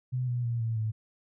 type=tone with pitch steps; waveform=sine; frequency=126.5 / 122.05 / 117.76 / 113.61 / 109.62 Hz; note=B2 / B2 / A#2 / A#2 / A2; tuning=+42 / -20 / +18 / -44 / -6 cents; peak=-27 dBFS; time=0.12-0.92 s; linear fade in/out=20 ms; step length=160 ms; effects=none